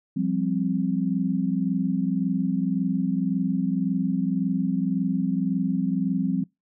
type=chord; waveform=sine; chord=F suspended second; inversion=none; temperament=just; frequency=174.61 / 196.44 / 261.9 Hz; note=F3 / G3 / C4; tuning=0 / +4 / +2 cents; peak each=-26 dBFS; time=0.16-6.44 s; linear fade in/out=10 ms; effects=noise-tail reverb RT60 0.2 s tail -24 dB re dry